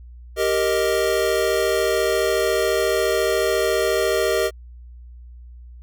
square chord, Eb major, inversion first, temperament equal, 392 / 466.2 / 622.3 Hz, G4 / Bb4 / Eb5, 0 / 0 / 0 cents, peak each -23 dBFS, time 0.36-4.51 s, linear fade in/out 50 ms, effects added 60 Hz sine -38 dBFS peak until 5.82 s

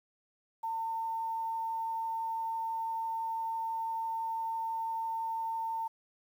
sine tone with quantisation, 903 Hz, A5, 45 cents sharp, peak -32 dBFS, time 0.63-5.88 s, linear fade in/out 10 ms, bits 10, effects none

